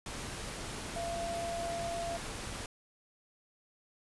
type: tone in noise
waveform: sine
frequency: 681 Hz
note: F5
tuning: 44 cents flat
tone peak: -35 dBFS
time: 0.96-2.17 s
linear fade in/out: 2 ms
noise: pink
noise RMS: -41 dBFS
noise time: 0.06-2.66 s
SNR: +3 dB
effects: resampled to 24000 Hz